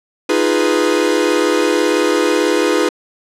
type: chord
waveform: 45% pulse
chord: F half-diminished seventh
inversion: third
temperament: equal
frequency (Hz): 311.1 / 349.2 / 415.3 / 493.9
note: Eb4 / F4 / Ab4 / Cb5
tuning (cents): 0 / 0 / 0 / 0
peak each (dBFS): -18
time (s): 0.29-2.89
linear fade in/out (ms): 5
effects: low-pass 9000 Hz 12 dB/octave